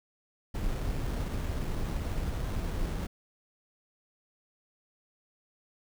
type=noise with sample-and-hold; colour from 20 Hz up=brown; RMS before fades=-32 dBFS; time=0.54-3.07 s; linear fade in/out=10 ms; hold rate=4900 Hz; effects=none